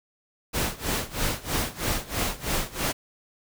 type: noise with tremolo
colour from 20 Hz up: pink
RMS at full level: -25 dBFS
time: 0.53-2.93 s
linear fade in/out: 20 ms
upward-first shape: sine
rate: 3.1 Hz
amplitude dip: 90%
effects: none